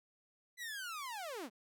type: linear sweep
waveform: sawtooth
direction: down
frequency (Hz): 2013 to 185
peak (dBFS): -38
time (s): 0.57-1.5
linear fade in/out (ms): 50
effects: none